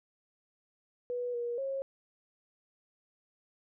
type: tone with pitch steps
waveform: sine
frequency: 489.5 / 476.9 / 542 Hz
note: B4 / A#4 / C#5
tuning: -15 / +39 / -39 cents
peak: -32 dBFS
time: 1.1-1.82 s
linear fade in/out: 0 ms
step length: 240 ms
effects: none